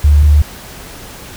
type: tone pair in turn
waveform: sine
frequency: 73.42 / 74.06 Hz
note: D2 / D2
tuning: 0 / +15 cents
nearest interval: unison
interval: 15 cents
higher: second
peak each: -4 dBFS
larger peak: neither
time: 0.04-0.23 / 0.23-0.42 s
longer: neither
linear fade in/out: 5 ms
effects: pink hiss -32 dBFS RMS until 1.36 s